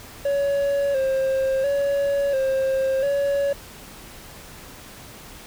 triangle tone with vibrato, 547 Hz, C#5, 23 cents flat, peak -17 dBFS, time 0.25-3.53 s, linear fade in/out 5 ms, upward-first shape square, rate 0.72 Hz, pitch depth 48 cents each way, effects pink hiss -42 dBFS RMS until 5.46 s

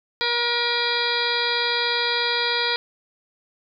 harmonic tone with a mistuned harmonic, 476.8 Hz, A#4, 39 cents sharp, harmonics 1 / 2 / 3 / 4 / 5 / 7 / 8 / 9 / 10, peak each -29 / -29 / -29 / -29 / -29 / -29 / -29 / -29 / -29 dBFS, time 0.21-2.76 s, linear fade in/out 0 ms, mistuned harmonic 9, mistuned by -69 cents, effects none

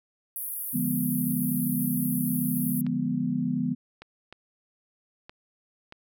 white band-pass noise, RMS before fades -34 dBFS, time 0.36-2.81 s, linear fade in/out 0 ms, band 10000 to 16000 Hz, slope 96 dB/octave
sine chord, D diminished seventh, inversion none, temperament equal, 146.83 / 174.61 / 207.7 / 246.9 Hz, D3 / F3 / Ab3 / Cb4, 0 / 0 / 0 / 0 cents, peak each -33 / -31 / -32 / -27 dBFS, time 0.73-3.75 s, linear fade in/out 20 ms
clicks, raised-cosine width 0.3 ms, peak -27 dBFS, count 5, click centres 2.866 / 4.02 / 4.326 / 5.295 / 5.924 s
effects none

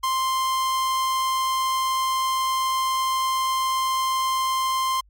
45% pulse tone, 1048 Hz, C6, 2 cents sharp, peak -21 dBFS, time 0.03-5.01 s, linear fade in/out 10 ms, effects added 50 Hz sine -53 dBFS peak until 5.09 s + AAC 64 kbps

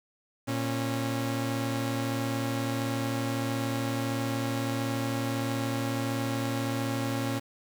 sawtooth tone pair together, 116.04 / 273.6 Hz, A#2 / C#4, -7 / -23 cents, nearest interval octave + minor third, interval 1484 cents, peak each -27 / -27 dBFS, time 0.47-7.4 s, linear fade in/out 20 ms, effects 8-bit

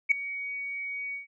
sine tone with ADSR envelope, 2249 Hz, C#7, 24 cents sharp, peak -14 dBFS, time 0.09-1.27 s, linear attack 25 ms, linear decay 4 ms, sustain -18 dB, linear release 130 ms, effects tanh soft clip ceiling -10 dBFS

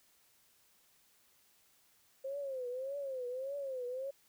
sine tone with vibrato, 528 Hz, C5, 16 cents sharp, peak -37 dBFS, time 2.24-4.11 s, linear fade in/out 10 ms, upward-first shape triangle, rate 1.7 Hz, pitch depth 150 cents each way, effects white hiss -69 dBFS RMS until 4.28 s

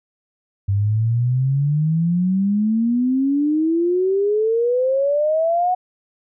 sine exponential sweep, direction up, 97.4 to 740 Hz, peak -15 dBFS, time 0.68-5.75 s, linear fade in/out 10 ms, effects none

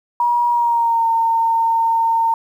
sine tone with pitch glide, 957 to 912.2 Hz, A#5 to A#5, +45 to -38 cents, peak -13 dBFS, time 0.2-2.34 s, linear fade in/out 2 ms, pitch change -83 cents, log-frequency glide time 0.5-1.06 s, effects 8-bit

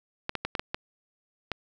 clicks, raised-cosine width 0.3 ms, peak -13 dBFS, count 7, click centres 0.294 / 0.353 / 0.45 / 0.552 / 0.595 / 0.745 / 1.517 s, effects none

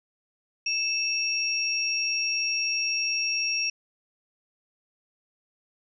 sine tone pair together, 2637 / 5588 Hz, E7 / F8, 0 / 0 cents, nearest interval octave + minor second, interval 1300 cents, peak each -27 dBFS, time 0.66-3.7 s, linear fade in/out 5 ms, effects none

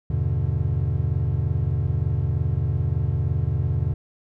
triangle chord, E minor seventh, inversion none, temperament equal with one note detuned, 80.29 / 98 / 123.47 / 146.83 Hz, E2 / G2 / B2 / D3, -45 / 0 / 0 / 0 cents, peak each -24 / -24 / -23 / -25 dBFS, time 0.1-3.94 s, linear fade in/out 5 ms, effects none

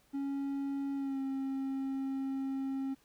triangle tone with pitch glide, 277.2 to 269.2 Hz, C#4 to C4, 0 to +49 cents, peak -31 dBFS, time 0.13-2.95 s, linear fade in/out 20 ms, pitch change -51 cents, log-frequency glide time 0.95-1.2 s, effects pink hiss -68 dBFS RMS until 3.04 s

